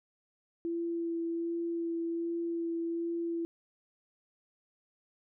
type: tone with vibrato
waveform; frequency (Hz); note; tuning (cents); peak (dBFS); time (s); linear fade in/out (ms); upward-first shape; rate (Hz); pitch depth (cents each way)
sine; 336.1; E4; +34; -31; 0.65-3.45; 0; sine; 1.3; 12
effects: none